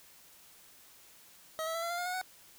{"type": "tone with pitch steps", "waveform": "25% pulse", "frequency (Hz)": [637, 651.1, 665.6, 680.4, 695.5, 710.9, 726.7, 742.8], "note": ["D#5", "E5", "E5", "F5", "F5", "F5", "F#5", "F#5"], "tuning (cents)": [41, -22, 17, -45, -7, 31, -31, 7], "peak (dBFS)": -30, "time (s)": [1.59, 2.214], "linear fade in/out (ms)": 0, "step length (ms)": 78, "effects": ["white hiss -58 dBFS RMS until 2.58 s"]}